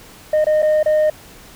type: tone with dropouts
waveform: sine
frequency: 614 Hz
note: D#5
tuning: 23 cents flat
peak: -9 dBFS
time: 0.33-1.1 s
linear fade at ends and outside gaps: 5 ms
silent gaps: 0.444-0.467 / 0.622-0.627 / 0.83-0.859 s
effects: tanh soft clip ceiling -11 dBFS + pink hiss -42 dBFS RMS until 1.55 s